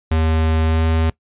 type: tone with pitch glide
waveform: square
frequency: 79.9 to 80.74 Hz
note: D#2 to E2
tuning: +47 to -35 cents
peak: -15 dBFS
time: 0.11-1.1 s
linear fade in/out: 5 ms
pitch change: +18 cents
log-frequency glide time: 0.64-0.84 s
effects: noise-tail reverb RT60 0.1 s tail -20 dB re dry + resampled to 8000 Hz